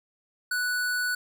square tone, 1480 Hz, F#6, in tune, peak -26 dBFS, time 0.51-1.15 s, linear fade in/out 5 ms, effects none

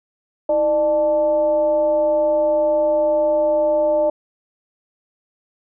sine tone with frequency modulation, 600 Hz, D5, 37 cents sharp, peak -14 dBFS, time 0.49-4.1 s, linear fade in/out 5 ms, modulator 278 Hz, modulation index 0.47, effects none

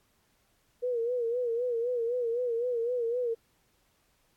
sine tone with vibrato, 478.5 Hz, A#4, 45 cents sharp, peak -27 dBFS, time 0.82-3.35 s, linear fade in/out 20 ms, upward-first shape sine, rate 3.9 Hz, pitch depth 82 cents each way, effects pink hiss -70 dBFS RMS until 4.36 s + AAC 64 kbps

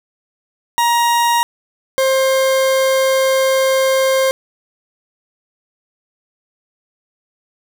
40% pulse tone pair in turn, 944 / 529.8 Hz, A#5 / C5, +22 / +22 cents, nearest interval minor seventh, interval 1000 cents, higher first, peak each -11 dBFS, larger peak neither, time 0.78-1.43 / 1.98-4.31 s, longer second, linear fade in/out 0 ms, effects none

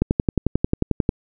click train, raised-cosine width 3 ms, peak -4 dBFS, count 13, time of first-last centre 0.02-1.091 s, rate 11.2 Hz, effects none

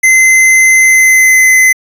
square tone with pitch glide, 2060 to 2042 Hz, C7 to C7, -28 to -43 cents, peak -4 dBFS, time 0.03-1.73 s, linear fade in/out 10 ms, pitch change -15 cents, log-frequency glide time 0.77-1.48 s, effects resampled to 32000 Hz

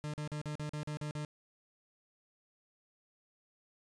40% pulse tone bursts, 150 Hz, D3, 37 cents sharp, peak -36 dBFS, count 9, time 0.04-1.249 s, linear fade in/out 0 ms, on 97 ms, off 42 ms, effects resampled to 22050 Hz

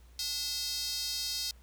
square tone with high-pass filter, 290.4 Hz, D4, 19 cents flat, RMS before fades -35 dBFS, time 0.19-1.51 s, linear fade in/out 2 ms, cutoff 4600 Hz, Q 3.7, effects added 60 Hz sine -53 dBFS peak until 1.62 s + pink hiss -65 dBFS RMS until 1.62 s

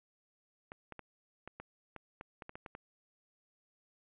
clicks, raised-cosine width 0.5 ms, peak -30 dBFS, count 12, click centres 0.719 / 0.923 / 0.993 / 1.476 / 1.6 / 1.963 / 2.211 / 2.422 / 2.494 / 2.555 / 2.662 / 2.751 s, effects resampled to 8000 Hz + 12-bit

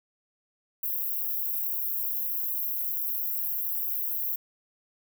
white high-pass noise, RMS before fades -30 dBFS, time 0.83-4.36 s, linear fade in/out 5 ms, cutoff 12000 Hz, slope 96 dB/octave, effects none

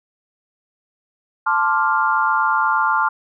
sine chord, D minor seventh, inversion second, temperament equal, 880 / 1046.5 / 1174.7 / 1396.9 Hz, A5 / C6 / D6 / F6, 0 / 0 / 0 / 0 cents, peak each -20 / -21 / -22 / -19 dBFS, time 1.46-3.09 s, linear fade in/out 10 ms, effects none

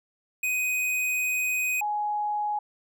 square / sine tone pair in turn, 2501 / 836.1 Hz, D#7 / G#5, +8 / +11 cents, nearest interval octave + perfect fifth, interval 1897 cents, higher first, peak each -25 dBFS, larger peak neither, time 0.43-1.81 / 1.81-2.59 s, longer first, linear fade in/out 5 ms, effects none

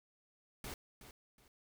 pink noise with echo, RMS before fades -45 dBFS, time 0.64-0.74 s, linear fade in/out 2 ms, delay 370 ms, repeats 2, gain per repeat -11 dB, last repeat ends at 1.48 s, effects none

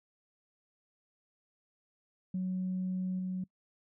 sine tone with level steps, 185 Hz, F#3, in tune, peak -30 / -32 dBFS, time 2.34-3.44 s, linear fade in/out 5 ms, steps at 3.19 s, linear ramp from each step 2 ms, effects noise-tail reverb RT60 0.1 s tail -24 dB re dry + tanh soft clip ceiling -27 dBFS

